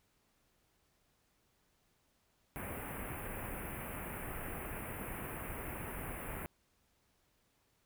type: band-stop noise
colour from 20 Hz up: pink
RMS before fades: -43 dBFS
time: 2.56-6.46 s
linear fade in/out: 0 ms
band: 2600 to 9700 Hz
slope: 48 dB/octave
effects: pink hiss -75 dBFS RMS until 7.85 s